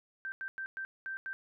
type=tone bursts at uneven times; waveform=sine; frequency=1563 Hz; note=G6; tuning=6 cents flat; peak=-36 dBFS; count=6; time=0.25-0.32 / 0.41-0.48 / 0.58-0.66 / 0.77-0.85 / 1.06-1.17 / 1.26-1.33 s; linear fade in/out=0 ms; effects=none

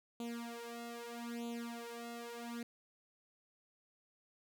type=tone with flanger; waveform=sawtooth; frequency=235.2 Hz; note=A#3; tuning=16 cents sharp; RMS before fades=-45 dBFS; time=0.2-2.63 s; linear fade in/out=2 ms; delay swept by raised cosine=0.28 to 2.78 ms; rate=0.79 Hz; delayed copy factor=+0.95; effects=none

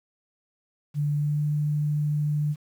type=tone with pitch glide; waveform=sine; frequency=146.83 to 148.88 Hz; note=D3 to D3; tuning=0 to +24 cents; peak=-22 dBFS; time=0.94-2.56 s; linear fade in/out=50 ms; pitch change=+24 cents; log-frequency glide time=1.16-1.42 s; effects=9-bit

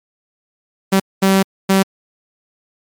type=tone bursts at uneven times; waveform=sawtooth; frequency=192.8 Hz; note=G3; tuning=28 cents flat; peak=-6 dBFS; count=3; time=0.92-1 / 1.22-1.43 / 1.69-1.83 s; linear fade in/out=10 ms; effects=MP3 96 kbps

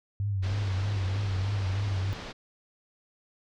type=tone with vibrato; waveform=sine; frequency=98 Hz; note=G2; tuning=in tune; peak=-26 dBFS; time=0.2-2.13 s; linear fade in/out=0 ms; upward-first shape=triangle; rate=3.2 Hz; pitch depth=91 cents each way
type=low-pass noise; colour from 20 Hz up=pink; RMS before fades=-40 dBFS; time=0.42-2.33 s; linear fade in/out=20 ms; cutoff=5200 Hz; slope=24 dB/octave
effects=none

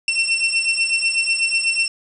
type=beating tone pair; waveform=sawtooth; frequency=2700 / 2708.1 Hz; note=E7 / E7; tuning=+41 / +46 cents; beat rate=8.1 Hz; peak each=-17 / -16 dBFS; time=0.08-1.88 s; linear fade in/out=2 ms; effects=resampled to 22050 Hz + 7-bit

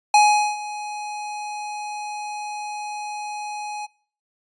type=tone with ADSR envelope; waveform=square; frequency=837 Hz; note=G#5; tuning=13 cents sharp; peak=-11 dBFS; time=0.14-3.87 s; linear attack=3 ms; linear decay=420 ms; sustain=-18 dB; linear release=23 ms; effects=noise-tail reverb RT60 0.5 s tail -25 dB re dry + resampled to 22050 Hz

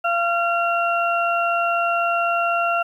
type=harmonic tone; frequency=687 Hz; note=F5; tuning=29 cents flat; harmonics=1 / 2 / 4; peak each=-21 / -21 / -26 dBFS; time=0.04-2.83 s; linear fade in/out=10 ms; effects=9-bit

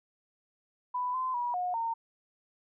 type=tone with pitch steps; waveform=sine; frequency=993 / 1029 / 967 / 722 / 916 Hz; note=B5 / C6 / B5 / F#5 / A#5; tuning=+9 / -29 / -37 / -43 / -31 cents; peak=-29 dBFS; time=0.94-1.94 s; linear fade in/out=10 ms; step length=200 ms; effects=none

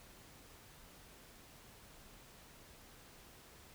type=silence; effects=pink hiss -59 dBFS RMS until 3.74 s

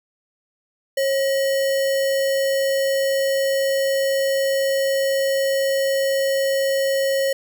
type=tone with sample-and-hold; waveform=sine; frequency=544 Hz; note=C#5; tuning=33 cents flat; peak=-17 dBFS; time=0.97-7.33 s; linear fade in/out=5 ms; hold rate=2450 Hz; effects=none

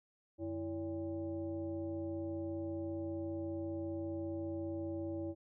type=tone with frequency modulation; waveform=sine; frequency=329.6 Hz; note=E4; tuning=in tune; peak=-37 dBFS; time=0.38-5.35 s; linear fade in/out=50 ms; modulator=238 Hz; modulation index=0.88; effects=none

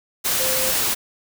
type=tone in noise; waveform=sine; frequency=521 Hz; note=C5; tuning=7 cents flat; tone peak=-26 dBFS; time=0.39-0.72 s; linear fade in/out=20 ms; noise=white; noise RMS=-21 dBFS; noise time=0.24-0.95 s; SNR=-8 dB; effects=none

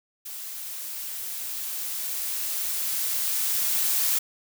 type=noise with level ramp; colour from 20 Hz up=blue; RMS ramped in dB=-37 to -23 dBFS; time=0.25-4.19 s; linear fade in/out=10 ms; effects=none

